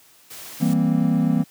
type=noise; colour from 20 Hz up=white; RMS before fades=-38 dBFS; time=0.3-0.74 s; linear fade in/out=10 ms
type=chord; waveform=triangle; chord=C dominant seventh; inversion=first; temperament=equal; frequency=164.81 / 196 / 233.1 / 261.6 Hz; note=E3 / G3 / Bb3 / C4; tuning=0 / 0 / 0 / 0 cents; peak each=-19 / -22 / -19 / -21 dBFS; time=0.6-1.44 s; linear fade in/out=20 ms
effects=white hiss -53 dBFS RMS until 1.5 s + high-pass 80 Hz 12 dB/octave